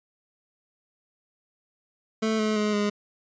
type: tone with pitch steps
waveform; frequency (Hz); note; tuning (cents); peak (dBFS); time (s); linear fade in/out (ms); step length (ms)
25% pulse; 220 / 215.5 / 211 / 206.7; A3 / A3 / G#3 / G#3; 0 / -36 / +28 / -8; -19; 2.22-2.9; 10; 170
effects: resampled to 16000 Hz